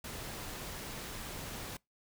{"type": "noise", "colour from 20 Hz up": "pink", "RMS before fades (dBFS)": -43, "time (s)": [0.04, 1.77], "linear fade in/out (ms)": 5, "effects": ["noise-tail reverb RT60 0.2 s tail -25 dB re dry"]}